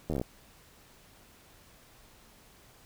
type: slowing click train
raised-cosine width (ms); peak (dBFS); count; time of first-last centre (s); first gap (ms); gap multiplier
2; -19; 9; 0.1-0.215; 12; 1.05
effects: pink hiss -58 dBFS RMS until 2.85 s